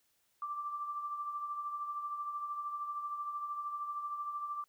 sine tone with tremolo, 1174.7 Hz, D6, in tune, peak -34 dBFS, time 0.42-4.64 s, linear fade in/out 2 ms, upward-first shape triangle, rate 13 Hz, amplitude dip 55%, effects white hiss -75 dBFS RMS until 4.68 s

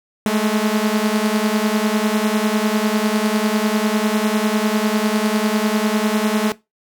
sawtooth beating tone pair, 209.5 / 219.5 Hz, G#3 / A3, +15 / -4 cents, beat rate 10 Hz, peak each -15 dBFS, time 0.26-6.52 s, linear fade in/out 0 ms, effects noise-tail reverb RT60 0.2 s tail -18 dB re dry

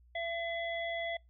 harmonic tone, 674 Hz, E5, 38 cents sharp, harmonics 1 / 3 / 5, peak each -36 / -38 / -44 dBFS, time 0.15-1.17 s, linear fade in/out 5 ms, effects noise-tail reverb RT60 0.2 s tail -26 dB re dry + added 60 Hz sine -59 dBFS peak until 1.29 s

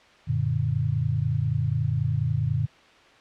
sine chord, Gb augmented, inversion none, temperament equal, 92.5 / 116.54 / 146.83 Hz, Gb2 / Bb2 / D3, 0 / 0 / 0 cents, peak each -29 / -25 / -26 dBFS, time 0.27-2.67 s, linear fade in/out 20 ms, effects white hiss -53 dBFS RMS until 3.2 s + low-pass 3000 Hz 12 dB/octave

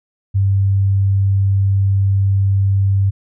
sine tone, 98 Hz, G2, in tune, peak -11 dBFS, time 0.34-3.11 s, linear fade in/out 20 ms, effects none

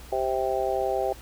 harmonic tone, 130.81 Hz, C3, in tune, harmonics 3 / 4 / 5 / 6, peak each -29 / -29 / -29 / -29 dBFS, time 0.12-1.13 s, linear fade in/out 5 ms, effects added 60 Hz sine -44 dBFS peak until 1.21 s + pink hiss -48 dBFS RMS until 1.21 s

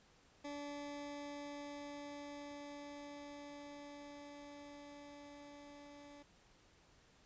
20% pulse tone with level ramp, 288.6 Hz, D4, 30 cents flat, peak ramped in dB -39 to -50 dBFS, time 0.44-6.23 s, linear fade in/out 10 ms, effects pink hiss -68 dBFS RMS until 7.25 s + resampled to 16000 Hz

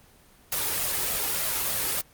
white noise with flanger, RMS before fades -27 dBFS, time 0.52-2.01 s, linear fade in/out 2 ms, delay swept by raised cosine 1.5 to 2.4 ms, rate 3.3 Hz, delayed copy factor +0.5, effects pink hiss -56 dBFS RMS until 2.13 s + Opus 24 kbps

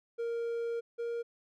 triangle tone pair in turn, 466.2 / 468.9 Hz, A#4 / A#4, 0 / +10 cents, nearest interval unison, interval 10 cents, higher second, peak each -30 / -31 dBFS, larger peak first, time 0.18-0.81 / 0.98-1.23 s, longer first, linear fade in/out 20 ms, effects none

